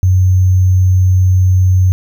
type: tone with sample-and-hold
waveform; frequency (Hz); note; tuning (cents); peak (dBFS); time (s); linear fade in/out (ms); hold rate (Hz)
sine; 92.5; F#2; 0; -6; 0.03-1.92; 0; 6300
effects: none